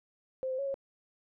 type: tone with pitch steps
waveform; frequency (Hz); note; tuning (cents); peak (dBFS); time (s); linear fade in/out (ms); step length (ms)
sine; 522 / 518 / 554 / 547; C5 / C5 / C#5 / C#5; -4 / -17 / -1 / -23; -31; 0.43-0.742; 0; 78
effects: none